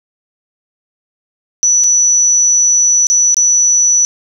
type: tone with dropouts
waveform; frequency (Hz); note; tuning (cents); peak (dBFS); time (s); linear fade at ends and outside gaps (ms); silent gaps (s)
sine; 5930; F#8; +3; -7; 1.63-4.05; 0; 1.838-1.842 / 3.069-3.1 / 3.344-3.368
effects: none